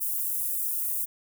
white high-pass noise, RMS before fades -29 dBFS, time 0-1.06 s, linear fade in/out 20 ms, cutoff 10000 Hz, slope 24 dB/octave, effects none

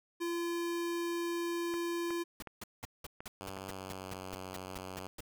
square tone, 341.9 Hz, F4, 37 cents flat, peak -34 dBFS, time 0.2-2.24 s, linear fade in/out 20 ms
click train, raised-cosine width 0.5 ms, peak -29 dBFS, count 6, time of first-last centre 1.74-3.572 s, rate 2.73 Hz
pink noise bursts, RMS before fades -44 dBFS, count 14, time 2.4-5.206 s, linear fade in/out 2 ms, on 24 ms, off 190 ms
5% pulse tone with pitch glide, 95.8 to 93.5 Hz, G2 to F#2, -39 to +19 cents, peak -31 dBFS, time 3.41-5.07 s, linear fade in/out 0 ms, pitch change -42 cents, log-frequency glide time 3.6-4.25 s
effects none

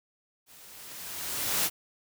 white noise with level ramp, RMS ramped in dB -54 to -25 dBFS, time 0.46-1.7 s, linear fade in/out 50 ms, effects none

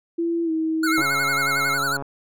sine tone with pitch glide, 336.6 to 319.5 Hz, E4 to D#4, +36 to +46 cents, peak -20 dBFS, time 0.18-1.02 s, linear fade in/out 10 ms, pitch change -90 cents, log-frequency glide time 0.44-0.51 s
square tone with vibrato, 1396.9 Hz, F6, in tune, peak -22 dBFS, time 0.83-1.97 s, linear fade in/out 5 ms, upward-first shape sine, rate 11 Hz, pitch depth 120 cents each way
sine tone, 2149 Hz, C7, 46 cents sharp, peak -24 dBFS, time 0.86-1.78 s, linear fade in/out 50 ms
click train, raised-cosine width 1 ms, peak -18 dBFS, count 146, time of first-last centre 0.98-2.023 s, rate 139 Hz
effects none

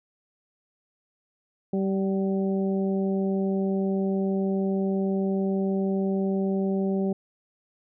harmonic tone with a mistuned harmonic, 193.6 Hz, G3, 21 cents flat, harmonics 1 / 2 / 3 / 4, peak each -24 / -28 / -35 / -40 dBFS, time 1.73-7.13 s, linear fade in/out 5 ms, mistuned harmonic 4, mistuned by -24 cents, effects none

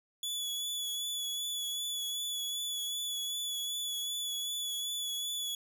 sawtooth tone with vibrato, 3418 Hz, G#7, 49 cents sharp, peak -31 dBFS, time 0.23-5.55 s, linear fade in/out 2 ms, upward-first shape sine, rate 2.6 Hz, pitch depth 23 cents each way, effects none

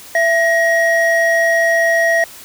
triangle tone pair together, 668 / 1889.4 Hz, E5 / A#6, +23 / +23 cents, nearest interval octave + tritone, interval 1800 cents, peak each -12 dBFS, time 0.15-2.24 s, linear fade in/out 2 ms, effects white hiss -37 dBFS RMS until 2.44 s

